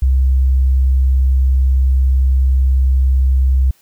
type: tone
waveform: sine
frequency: 65.5 Hz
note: C2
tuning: 2 cents sharp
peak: -9 dBFS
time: 0.02-3.71 s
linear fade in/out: 5 ms
effects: white hiss -54 dBFS RMS until 3.81 s